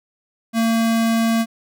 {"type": "tone", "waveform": "square", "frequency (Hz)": 227.3, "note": "A#3", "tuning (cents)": -43, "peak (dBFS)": -16, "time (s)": [0.53, 1.46], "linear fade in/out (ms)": 50, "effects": []}